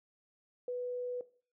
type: tone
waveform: sine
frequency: 493.9 Hz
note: B4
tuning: in tune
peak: -34 dBFS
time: 0.68-1.21 s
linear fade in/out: 2 ms
effects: noise-tail reverb RT60 0.4 s tail -17 dB re dry